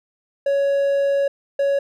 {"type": "tone pair in turn", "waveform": "triangle", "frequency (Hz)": [558, 558], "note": ["C#5", "C#5"], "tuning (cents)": [11, 11], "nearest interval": "unison", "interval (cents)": 0, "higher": "neither", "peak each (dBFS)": -14, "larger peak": "neither", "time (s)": [[0.46, 1.28], [1.59, 1.79]], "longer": "first", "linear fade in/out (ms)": 5, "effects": []}